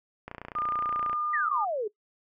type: click train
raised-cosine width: 0.5 ms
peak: -23 dBFS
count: 26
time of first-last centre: 0.28-1.13 s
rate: 29.4 Hz
type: tone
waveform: sine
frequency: 1209 Hz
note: D6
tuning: 50 cents sharp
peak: -27 dBFS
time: 0.55-1.65 s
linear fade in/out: 10 ms
type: exponential sweep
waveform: sine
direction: down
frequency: 1975.5 to 401.5 Hz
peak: -27 dBFS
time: 1.33-1.88 s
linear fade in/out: 10 ms
effects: noise-tail reverb RT60 0.1 s tail -20 dB re dry